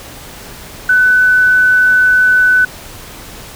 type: tone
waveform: sine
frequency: 1501 Hz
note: F#6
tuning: 24 cents sharp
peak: -6 dBFS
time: 0.89-2.65 s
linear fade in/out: 5 ms
effects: pink hiss -32 dBFS RMS until 3.55 s